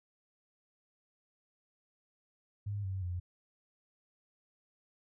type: tone with pitch steps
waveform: sine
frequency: 102.1 / 95.26 / 88.88 Hz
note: G#2 / G2 / F2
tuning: -29 / -49 / +31 cents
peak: -34 dBFS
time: 2.66-3.2 s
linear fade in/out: 10 ms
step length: 180 ms
effects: none